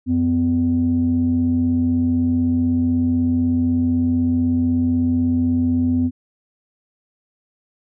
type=tone pair together; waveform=sine; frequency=89.72 / 253.1 Hz; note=F2 / B3; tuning=+47 / +43 cents; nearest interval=octave + tritone; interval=1796 cents; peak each=-21 / -15 dBFS; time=0.06-6.11 s; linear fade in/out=50 ms; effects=tanh soft clip ceiling -9 dBFS